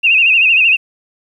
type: tone with vibrato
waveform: sine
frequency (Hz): 2640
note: E7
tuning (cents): +2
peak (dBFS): -7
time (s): 0.03-0.77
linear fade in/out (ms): 20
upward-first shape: sine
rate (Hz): 13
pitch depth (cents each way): 100
effects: 8-bit